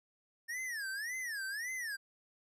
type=tone with vibrato; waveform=square; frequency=1785 Hz; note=A6; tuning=24 cents sharp; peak=-38 dBFS; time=0.48-1.97 s; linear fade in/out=20 ms; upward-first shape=sine; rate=1.8 Hz; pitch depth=250 cents each way; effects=resampled to 32000 Hz